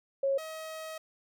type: tone pair in turn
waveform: sine / sawtooth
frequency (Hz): 547 / 635.1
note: C#5 / D#5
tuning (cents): -23 / +35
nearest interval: minor third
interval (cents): 258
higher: second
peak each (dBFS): -25 / -35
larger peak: first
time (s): 0.23-0.38 / 0.38-0.98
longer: second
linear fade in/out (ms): 5
effects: none